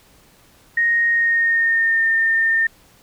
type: tone with pitch glide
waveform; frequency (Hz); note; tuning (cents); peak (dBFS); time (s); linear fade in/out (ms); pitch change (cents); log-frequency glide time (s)
sine; 1864.7 to 1812.7; A#6 to A#6; 0 to -49; -14; 0.77-2.67; 5; -49; 1.1-2.07
effects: pink hiss -52 dBFS RMS until 3.02 s